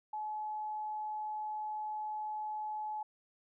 sine tone, 854 Hz, G#5, 48 cents sharp, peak -36 dBFS, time 0.13-3.03 s, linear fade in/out 5 ms, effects none

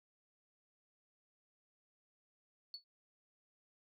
sine tone with exponential decay, 4435 Hz, C#8, in tune, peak -39 dBFS, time 2.74-2.84 s, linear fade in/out 1 ms, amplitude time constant 20 ms, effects tanh soft clip ceiling -36 dBFS

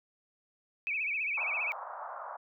sine tone with vibrato, 2421 Hz, D#7, 48 cents flat, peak -30 dBFS, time 0.87-1.72 s, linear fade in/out 0 ms, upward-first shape sine, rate 15 Hz, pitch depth 140 cents each way
white band-pass noise, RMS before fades -42 dBFS, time 1.37-2.37 s, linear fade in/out 10 ms, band 610 to 1300 Hz, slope 48 dB/octave
effects none

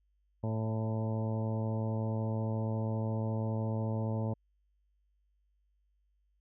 harmonic tone with a mistuned harmonic, 110.7 Hz, A2, 11 cents sharp, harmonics 1 / 2 / 3 / 4 / 5 / 6 / 7 / 8 / 9, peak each -32 / -37 / -45 / -44 / -42 / -47 / -52 / -47 / -55 dBFS, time 0.43-4.34 s, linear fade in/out 10 ms, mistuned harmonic 6, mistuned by -15 cents, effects added 50 Hz sine -70 dBFS peak until 6.4 s

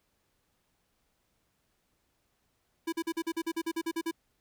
square tone bursts, 330 Hz, E4, 2 cents sharp, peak -30 dBFS, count 13, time 2.87-4.113 s, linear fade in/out 10 ms, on 55 ms, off 44 ms, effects pink hiss -75 dBFS RMS until 4.4 s

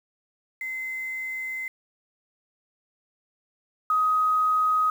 sine tone pair in turn, 2057 / 1257.2 Hz, C7 / D#6, -30 / +18 cents, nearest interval major sixth, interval 852 cents, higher first, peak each -29 / -19 dBFS, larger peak second, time 0.61-1.68 / 3.9-4.9 s, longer first, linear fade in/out 2 ms, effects 8-bit

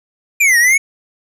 square exponential two-way sweep, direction down then up, 2439 to 1835 to 2245 Hz, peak -9 dBFS, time 0.4-0.78 s, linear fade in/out 10 ms, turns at 0.58 s, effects resampled to 32000 Hz + 8-bit

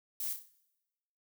violet noise with echo, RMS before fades -37 dBFS, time 0.2-0.33 s, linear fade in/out 2 ms, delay 32 ms, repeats 5, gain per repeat -6 dB, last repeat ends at 0.49 s, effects noise-tail reverb RT60 1.0 s tail -21 dB re dry

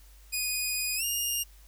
10% pulse tone with pitch glide, 2477 to 2829 Hz, D#7 to F7, -8 to +22 cents, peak -20 dBFS, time 0.32-1.44 s, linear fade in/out 20 ms, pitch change +230 cents, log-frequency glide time 0.96-1.04 s, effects added 50 Hz sine -51 dBFS peak until 1.67 s + white hiss -60 dBFS RMS until 1.67 s

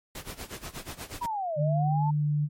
pink noise with tremolo, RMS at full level -37 dBFS, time 0.15-1.26 s, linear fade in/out 2 ms, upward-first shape sine, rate 8.3 Hz, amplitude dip 85%
sine linear two-way sweep, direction down then up, 987 to 579 to 902 Hz, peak -28 dBFS, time 1.21-2.11 s, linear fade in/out 10 ms, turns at 1.59 s
sine tone with pitch glide, 150 to 148.11 Hz, D3 to D3, +37 to +15 cents, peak -23 dBFS, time 1.56-2.49 s, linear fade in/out 50 ms, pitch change -22 cents, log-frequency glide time 2.03-2.26 s
effects MP3 64 kbps

